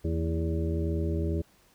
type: harmonic tone with a mistuned harmonic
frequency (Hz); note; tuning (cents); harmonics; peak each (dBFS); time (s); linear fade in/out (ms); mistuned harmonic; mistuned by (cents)
82.1; E2; -6; 1 / 2 / 3 / 4 / 5 / 7; -28 / -34 / -39 / -34 / -36 / -41; 0.04-1.42; 10; 3; -97
effects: pink hiss -62 dBFS RMS until 1.74 s